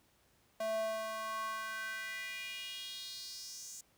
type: tone with high-pass filter sweep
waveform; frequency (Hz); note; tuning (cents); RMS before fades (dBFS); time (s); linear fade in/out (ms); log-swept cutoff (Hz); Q
square; 220; A3; 0; -41; 0.6-3.81; 5; 570 to 7000; 4
effects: pink hiss -70 dBFS RMS until 3.97 s + high-pass 60 Hz 12 dB/octave